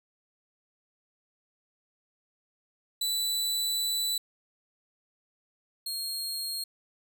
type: tone pair in turn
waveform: sawtooth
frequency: 3973 / 4251 Hz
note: B7 / C8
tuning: +10 / +27 cents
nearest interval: minor second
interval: 117 cents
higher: second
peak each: -24 / -29 dBFS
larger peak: first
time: 3.01-4.18 / 5.86-6.64 s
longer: first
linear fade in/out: 5 ms
effects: none